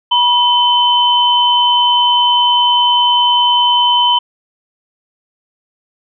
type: tone pair together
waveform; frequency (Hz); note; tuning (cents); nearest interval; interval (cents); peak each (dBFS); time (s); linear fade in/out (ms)
sine; 970 / 3055; B5 / G7; -31 / -45; octave + minor sixth; 1986; -11; 0.11-4.19; 10
effects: none